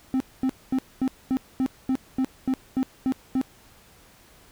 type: tone bursts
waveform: triangle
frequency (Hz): 261.6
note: C4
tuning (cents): 0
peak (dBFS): -18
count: 12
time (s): 0.14-3.414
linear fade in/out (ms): 0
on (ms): 62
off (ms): 230
effects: pink hiss -54 dBFS RMS until 4.51 s